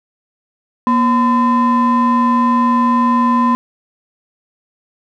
triangle ring-modulated tone, 390 Hz, G4, 9 cents flat, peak -5 dBFS, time 0.87-3.55 s, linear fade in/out 0 ms, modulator 629 Hz, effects none

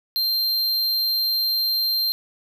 square tone, 4164 Hz, C8, 9 cents flat, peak -20 dBFS, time 0.16-2.12 s, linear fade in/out 0 ms, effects none

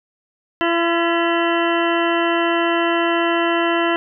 harmonic tone with a mistuned harmonic, 338.4 Hz, E4, 45 cents sharp, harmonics 1 / 2 / 3 / 4 / 5 / 6 / 8 / 9, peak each -19 / -22 / -24 / -25 / -26 / -27 / -28 / -29 dBFS, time 0.61-3.96 s, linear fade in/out 0 ms, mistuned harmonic 6, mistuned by -54 cents, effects none

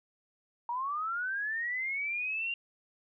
sine linear sweep, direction up, 931 to 2794 Hz, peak -31 dBFS, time 0.69-2.54 s, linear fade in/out 2 ms, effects none

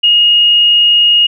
sine tone, 2865 Hz, F7, 44 cents sharp, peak -5 dBFS, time 0.03-1.27 s, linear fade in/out 10 ms, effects none

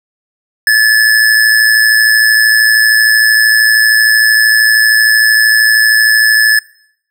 square tone with amplitude modulation, 1726 Hz, A6, 34 cents flat, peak -4 dBFS, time 0.67-6.59 s, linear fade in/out 2 ms, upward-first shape sine, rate 113 Hz, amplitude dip 45%, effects noise-tail reverb RT60 0.7 s tail -22 dB re dry

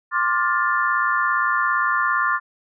sine chord, D minor seventh, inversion third, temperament just, 1057.2 / 1174.7 / 1409.6 / 1762 Hz, C6 / D6 / F6 / A6, +18 / 0 / +16 / +2 cents, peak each -23 dBFS, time 0.11-2.4 s, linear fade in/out 50 ms, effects none

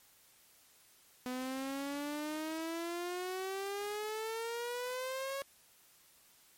sawtooth exponential sweep, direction up, 249.8 to 554.4 Hz, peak -33 dBFS, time 1.26-5.42 s, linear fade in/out 0 ms, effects white hiss -64 dBFS RMS until 6.57 s + MP3 64 kbps

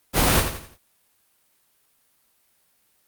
pink noise with echo, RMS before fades -18 dBFS, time 0.13-0.44 s, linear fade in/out 50 ms, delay 85 ms, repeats 4, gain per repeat -8 dB, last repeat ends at 0.78 s, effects white hiss -65 dBFS RMS until 3.07 s + Opus 32 kbps

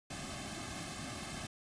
pink noise with comb filter, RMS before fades -43 dBFS, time 0.1-1.47 s, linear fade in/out 5 ms, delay 2.1 ms, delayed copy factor -0.9, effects resampled to 22050 Hz

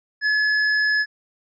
sine tone with tanh clipping, 1707 Hz, G#6, 47 cents sharp, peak -19 dBFS, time 0.21-1.06 s, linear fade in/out 50 ms, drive 15 dB, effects resampled to 16000 Hz

